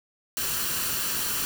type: noise with comb filter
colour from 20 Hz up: white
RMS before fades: -28 dBFS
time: 0.37-1.45 s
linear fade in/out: 0 ms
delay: 0.69 ms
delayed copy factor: +0.5
effects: none